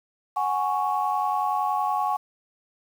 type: chord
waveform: sine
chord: F# suspended second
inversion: none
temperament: equal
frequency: 740 / 830.6 / 1108.7 Hz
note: F#5 / G#5 / C#6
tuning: 0 / 0 / 0 cents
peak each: -27 / -25 / -26 dBFS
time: 0.36-2.17 s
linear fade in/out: 10 ms
effects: tanh soft clip ceiling -13 dBFS + 8-bit